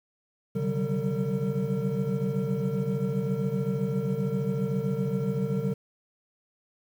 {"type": "tone cluster", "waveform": "triangle", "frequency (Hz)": [132.8, 146.5, 187.3, 194.9, 453.7], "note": ["C3", "D3", "F#3", "G3", "A#4"], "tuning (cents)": [26, -4, 21, -10, -47], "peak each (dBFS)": -30, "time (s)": [0.55, 5.74], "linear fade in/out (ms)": 10, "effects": ["9-bit"]}